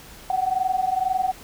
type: tone pair together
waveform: sine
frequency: 740 / 762.1 Hz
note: F#5 / G5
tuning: 0 / -49 cents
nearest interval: minor second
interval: 51 cents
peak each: -23 dBFS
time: 0.3-1.32 s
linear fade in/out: 2 ms
effects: pink hiss -44 dBFS RMS until 1.43 s